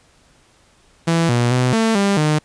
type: tone with pitch steps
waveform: sawtooth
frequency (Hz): 166.3 / 120.5 / 126 / 224.2 / 199.4 / 152.4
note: E3 / B2 / B2 / A3 / G3 / D#3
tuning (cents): +16 / -42 / +35 / +33 / +30 / -36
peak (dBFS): -10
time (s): 1.07-2.39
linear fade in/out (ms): 10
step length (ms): 220
effects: pink hiss -54 dBFS RMS until 2.44 s + resampled to 22050 Hz